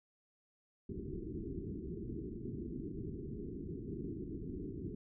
white low-pass noise, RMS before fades -43 dBFS, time 0.89-4.95 s, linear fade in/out 5 ms, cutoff 410 Hz, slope 96 dB/octave, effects none

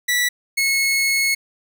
sawtooth tone pair in turn, 1957 / 2184 Hz, B6 / C#7, -16 / -26 cents, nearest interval major second, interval 190 cents, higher second, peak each -13 dBFS, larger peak neither, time 0.08-0.29 / 0.57-1.35 s, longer second, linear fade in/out 10 ms, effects none

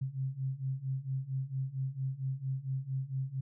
sine beating tone pair, 130.81 / 135.21 Hz, C3 / C#3, 0 / -43 cents, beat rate 4.4 Hz, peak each -37 / -35 dBFS, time 0.01-3.41 s, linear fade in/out 10 ms, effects none

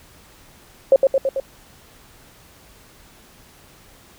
sine tone with echo, 539 Hz, C#5, 49 cents flat, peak -7 dBFS, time 0.92-0.96 s, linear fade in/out 2 ms, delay 110 ms, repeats 4, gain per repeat -3 dB, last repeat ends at 1.4 s, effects pink hiss -49 dBFS RMS until 4.18 s

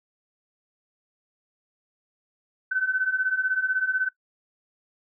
sine beating tone pair, 1509 / 1525 Hz, F#6 / G6, +34 / -48 cents, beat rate 16 Hz, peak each -27 / -24 dBFS, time 2.71-4.09 s, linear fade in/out 10 ms, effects noise-tail reverb RT60 0.1 s tail -20 dB re dry

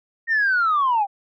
sine linear sweep, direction down, 1864.7 to 769 Hz, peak -15 dBFS, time 0.27-1.07 s, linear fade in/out 50 ms, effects tanh soft clip ceiling -13 dBFS

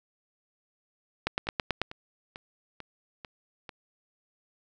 two click trains, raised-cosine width 0.3 ms, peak -24 / -10 dBFS, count 6 / 6, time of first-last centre 1.47-3.692 / 1.27-1.816 s, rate 2.25 / 9.15 Hz, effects none

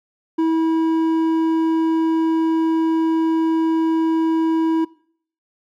sine tone with hard clipping, 324 Hz, E4, 30 cents flat, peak -16 dBFS, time 0.38-4.85 s, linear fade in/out 10 ms, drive 6 dB, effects noise-tail reverb RT60 0.6 s tail -23 dB re dry + MP3 64 kbps

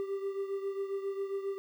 triangle beating tone pair, 392 / 399.4 Hz, G4 / G4, 0 / +32 cents, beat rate 7.4 Hz, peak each -32 / -38 dBFS, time 0-1.58 s, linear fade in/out 0 ms, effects 11-bit

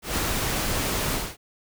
pink noise with ADSR envelope, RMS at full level -24 dBFS, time 0.02-1.37 s, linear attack 160 ms, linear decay 5 ms, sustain -2 dB, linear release 240 ms, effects none

